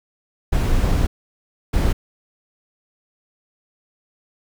brown noise bursts at uneven times, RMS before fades -17 dBFS, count 2, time 0.52-1.07 / 1.73-1.93 s, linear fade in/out 10 ms, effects none

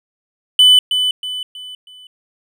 triangle tone with echo, 3000 Hz, F#7, 23 cents sharp, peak -4 dBFS, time 0.59-0.79 s, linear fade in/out 2 ms, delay 320 ms, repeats 4, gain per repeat -8 dB, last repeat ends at 2.07 s, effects none

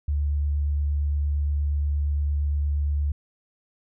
sine tone with vibrato, 72.7 Hz, D2, 17 cents flat, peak -21 dBFS, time 0.08-3.12 s, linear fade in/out 5 ms, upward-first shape sine, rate 8.6 Hz, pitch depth 10 cents each way, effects none

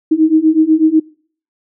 sine beating tone pair, 311.1 / 319.2 Hz, D#4 / D#4, 0 / +44 cents, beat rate 8.1 Hz, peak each -12 / -10 dBFS, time 0.11-1 s, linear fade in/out 10 ms, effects noise-tail reverb RT60 0.5 s tail -24 dB re dry

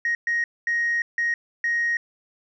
sine tone bursts at uneven times, 1875 Hz, A#6, 10 cents sharp, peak -19 dBFS, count 5, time 0.05-0.15 / 0.27-0.44 / 0.67-1.02 / 1.18-1.34 / 1.64-1.97 s, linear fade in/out 2 ms, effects tanh soft clip ceiling -17 dBFS

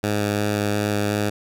10% pulse tone with vibrato, 103.6 Hz, G#2, 4 cents flat, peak -12 dBFS, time 0.03-1.3 s, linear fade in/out 10 ms, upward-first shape square, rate 2.8 Hz, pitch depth 8 cents each way, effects none

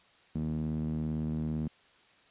sawtooth tone with band-pass filter, 77.78 Hz, D#2, in tune, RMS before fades -33 dBFS, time 0.35-1.68 s, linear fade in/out 5 ms, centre 200 Hz, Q 4, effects white hiss -62 dBFS RMS until 2.3 s + resampled to 8000 Hz

